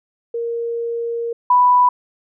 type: tone pair in turn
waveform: sine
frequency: 466.8 / 989.1 Hz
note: A#4 / B5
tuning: +2 / +2 cents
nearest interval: octave + minor second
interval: 1300 cents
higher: second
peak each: -20 / -9 dBFS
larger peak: second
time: 0.34-1.33 / 1.5-1.89 s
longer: first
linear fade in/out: 5 ms
effects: none